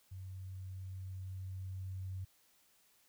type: tone with level ramp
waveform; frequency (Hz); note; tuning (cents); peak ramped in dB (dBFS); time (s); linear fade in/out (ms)
sine; 94.1; F#2; +30; -44 to -39; 0.11-2.25; 10
effects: white hiss -70 dBFS RMS until 3.08 s